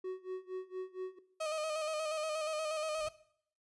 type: tone with tremolo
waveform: triangle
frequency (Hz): 372.2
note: F#4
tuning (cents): +10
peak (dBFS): -33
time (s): 0.04-1.19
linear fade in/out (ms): 5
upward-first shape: sine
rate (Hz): 4.3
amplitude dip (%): 95
type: tone with vibrato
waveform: 35% pulse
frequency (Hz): 622.3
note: D#5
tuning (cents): 0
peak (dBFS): -33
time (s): 1.4-3.09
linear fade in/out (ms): 10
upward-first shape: square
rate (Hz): 8.4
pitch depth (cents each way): 35
type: noise with exponential growth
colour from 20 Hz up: brown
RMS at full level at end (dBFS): -47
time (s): 2.87-3.09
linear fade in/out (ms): 1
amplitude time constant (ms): 46
effects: noise-tail reverb RT60 0.6 s tail -17 dB re dry + resampled to 24000 Hz